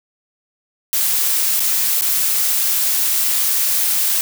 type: noise with dropouts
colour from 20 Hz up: blue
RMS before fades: -17 dBFS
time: 0.93-4.21 s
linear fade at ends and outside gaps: 0 ms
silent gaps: 1.596-1.603 / 2.011-2.021 s
effects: none